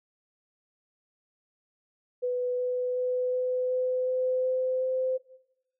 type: tone with pitch steps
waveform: sine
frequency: 496.1 / 499 / 501.9 / 504.8 / 507.7 / 510.6 / 513.6 / 516.6 Hz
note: B4 / B4 / B4 / B4 / B4 / C5 / C5 / C5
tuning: +8 / +18 / +28 / +38 / +48 / -42 / -32 / -22 cents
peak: -25 dBFS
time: 2.22-5.18 s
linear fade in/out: 20 ms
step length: 370 ms
effects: noise-tail reverb RT60 0.9 s tail -17 dB re dry